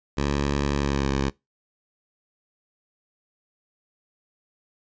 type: tone with pitch glide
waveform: 10% pulse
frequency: 71 to 68.38 Hz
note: C#2 to C#2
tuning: +42 to -23 cents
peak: -14 dBFS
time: 0.17-1.3 s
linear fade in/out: 10 ms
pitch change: -65 cents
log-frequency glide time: 0.77-1.09 s
effects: noise-tail reverb RT60 0.2 s tail -23 dB re dry + resampled to 16000 Hz